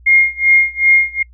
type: tone with tremolo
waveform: sine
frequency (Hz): 2133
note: C7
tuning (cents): +33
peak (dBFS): -5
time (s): 0.06-1.23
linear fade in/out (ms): 10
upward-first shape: sine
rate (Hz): 2.6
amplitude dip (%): 95
effects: noise-tail reverb RT60 0.1 s tail -26 dB re dry + added 60 Hz sine -40 dBFS peak until 1.33 s